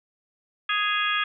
harmonic tone with a mistuned harmonic, 415.3 Hz, G#4, in tune, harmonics 3 / 4 / 5 / 6 / 7 / 8, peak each -27 / -27 / -33 / -30 / -33 / -29 dBFS, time 0.69-1.24 s, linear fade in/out 5 ms, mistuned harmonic 7, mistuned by -77 cents, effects none

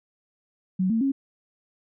sine tone with pitch steps, 186.3 / 225.4 / 272.8 Hz, F#3 / A3 / C#4, +12 / +42 / -28 cents, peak -20 dBFS, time 0.79-1.12 s, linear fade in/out 10 ms, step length 110 ms, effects none

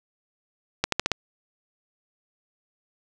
accelerating click train, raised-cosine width 0.2 ms, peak -4 dBFS, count 5, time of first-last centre 0.84-1.117 s, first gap 83 ms, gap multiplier 0.88, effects none

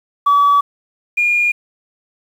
sine tone pair in turn, 1143 / 2422 Hz, D6 / D#7, -47 / -47 cents, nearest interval octave + minor second, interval 1300 cents, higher second, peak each -7 / -11 dBFS, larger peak first, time 0.26-0.61 / 1.17-1.52 s, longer neither, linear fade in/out 10 ms, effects tanh soft clip ceiling -6 dBFS + 7-bit

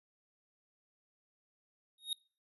square tone with exponential growth, 3741 Hz, A#7, 5 cents sharp, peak -31 dBFS, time 1.98-2.13 s, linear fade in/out 2 ms, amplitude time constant 32 ms, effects noise-tail reverb RT60 0.4 s tail -25 dB re dry + resampled to 32000 Hz

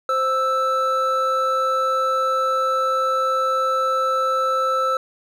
triangle tone pair together, 523.3 / 1319.7 Hz, C5 / E6, 0 / +2 cents, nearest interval octave + major third, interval 1602 cents, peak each -21 / -17 dBFS, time 0.09-4.97 s, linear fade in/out 2 ms, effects none

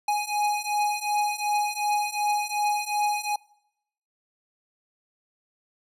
square beating tone pair, 830.6 / 833.3 Hz, G#5 / G#5, 0 / +6 cents, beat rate 2.7 Hz, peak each -28 / -27 dBFS, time 0.08-3.36 s, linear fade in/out 5 ms, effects noise-tail reverb RT60 0.8 s tail -23 dB re dry + resampled to 32000 Hz

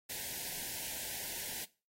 white band-stop noise, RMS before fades -41 dBFS, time 0.09-1.65 s, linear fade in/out 10 ms, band 970 to 1500 Hz, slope 96 dB/octave, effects noise-tail reverb RT60 0.3 s tail -18 dB re dry + AAC 48 kbps

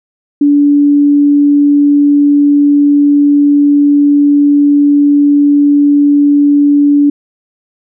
sine tone, 288.4 Hz, D4, 31 cents flat, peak -4 dBFS, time 0.41-7.1 s, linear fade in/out 5 ms, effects none

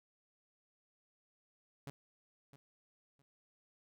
sawtooth tone with echo, 139.6 Hz, C#3, 13 cents sharp, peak -40 dBFS, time 1.87-1.9 s, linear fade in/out 0 ms, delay 660 ms, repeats 2, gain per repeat -13 dB, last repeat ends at 3.22 s, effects none

